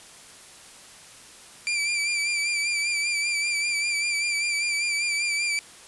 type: tone with vibrato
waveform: sawtooth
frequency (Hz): 2349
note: D7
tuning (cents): 0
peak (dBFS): -20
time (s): 1.67-5.59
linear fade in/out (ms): 0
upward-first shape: sine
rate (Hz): 5.1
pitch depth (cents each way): 41
effects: white hiss -47 dBFS RMS until 5.87 s + resampled to 24000 Hz